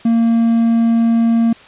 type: tone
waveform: triangle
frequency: 230 Hz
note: A#3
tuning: 23 cents flat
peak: -8 dBFS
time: 0.05-1.53 s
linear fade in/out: 5 ms
effects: white hiss -41 dBFS RMS until 1.67 s + resampled to 8000 Hz